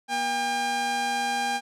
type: tone pair together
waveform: sawtooth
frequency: 240 / 802.6 Hz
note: B3 / G5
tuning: -49 / +41 cents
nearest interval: octave + major sixth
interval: 2090 cents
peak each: -32 / -21 dBFS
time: 0.08-1.61 s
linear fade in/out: 50 ms
effects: low-pass 9000 Hz 12 dB/octave